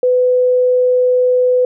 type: tone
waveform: sine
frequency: 501 Hz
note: B4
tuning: 25 cents sharp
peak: -9 dBFS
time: 0.03-1.65 s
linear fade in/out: 2 ms
effects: none